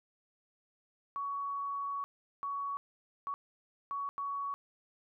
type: tone bursts at uneven times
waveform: sine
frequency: 1122 Hz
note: C#6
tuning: 21 cents sharp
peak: -34 dBFS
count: 5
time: 1.16-2.04 / 2.43-2.77 / 3.27-3.34 / 3.91-4.09 / 4.18-4.54 s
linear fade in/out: 0 ms
effects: none